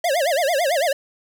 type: tone with vibrato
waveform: square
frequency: 617 Hz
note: D#5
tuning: 15 cents flat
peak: -18 dBFS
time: 0.04-0.93 s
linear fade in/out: 5 ms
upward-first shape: sine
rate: 9 Hz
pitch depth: 260 cents each way
effects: none